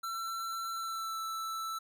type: tone with pitch glide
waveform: square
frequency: 1346 to 1322.1 Hz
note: E6 to E6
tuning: +36 to +5 cents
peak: -36 dBFS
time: 0.03-1.79 s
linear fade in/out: 10 ms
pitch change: -31 cents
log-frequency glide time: 0.73-1.21 s
effects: none